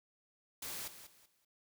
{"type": "noise with echo", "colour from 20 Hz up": "white", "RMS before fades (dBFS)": -43, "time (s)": [0.62, 0.88], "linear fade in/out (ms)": 5, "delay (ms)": 190, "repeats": 3, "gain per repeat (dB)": -11, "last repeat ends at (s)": 1.45, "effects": []}